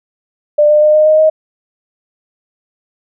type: tone with pitch steps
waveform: sine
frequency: 595 / 601.2 / 607.5 / 613.9 / 620.3 / 626.7 Hz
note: D5 / D5 / D#5 / D#5 / D#5 / D#5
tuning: +22 / +40 / -42 / -23 / -5 / +12 cents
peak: -5 dBFS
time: 0.58-1.3 s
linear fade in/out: 10 ms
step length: 120 ms
effects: none